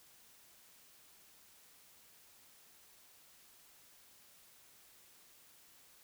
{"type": "silence", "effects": ["white hiss -63 dBFS RMS until 6.03 s"]}